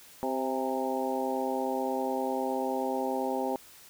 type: harmonic tone with a mistuned harmonic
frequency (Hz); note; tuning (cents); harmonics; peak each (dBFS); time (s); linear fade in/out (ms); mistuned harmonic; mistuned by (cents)
130.81; C3; 0; 2 / 3 / 4 / 5 / 6 / 7; -34 / -35 / -34 / -38 / -34 / -38; 0.23-3.56; 0; 6; +46
effects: white hiss -53 dBFS RMS until 3.89 s